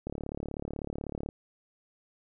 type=click train; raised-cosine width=2 ms; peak=-22 dBFS; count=45; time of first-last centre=0.07-1.289 s; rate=36.1 Hz; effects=none